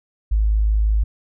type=tone; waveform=sine; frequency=53 Hz; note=G#1; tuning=36 cents sharp; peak=-14 dBFS; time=0.31-1.04 s; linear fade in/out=10 ms; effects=none